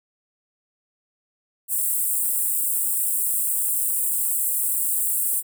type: high-pass noise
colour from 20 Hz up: pink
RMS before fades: -23 dBFS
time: 1.68-5.43 s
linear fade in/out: 50 ms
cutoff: 7900 Hz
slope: 96 dB/octave
effects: none